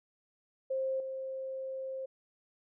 sine tone with level steps, 529 Hz, C5, 19 cents sharp, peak -30 / -36 dBFS, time 0.7-2.06 s, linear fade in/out 10 ms, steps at 1 s, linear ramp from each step 2 ms, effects none

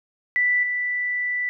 sine tone with level steps, 1975.5 Hz, B6, in tune, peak -17 / -22 dBFS, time 0.36-1.49 s, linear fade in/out 0 ms, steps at 0.63 s, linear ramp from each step 2 ms, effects none

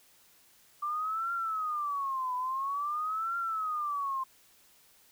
sine tone with vibrato, 1174.7 Hz, D6, in tune, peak -30 dBFS, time 0.82-4.24 s, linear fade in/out 10 ms, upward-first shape triangle, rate 0.49 Hz, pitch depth 290 cents each way, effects white hiss -62 dBFS RMS until 5.11 s

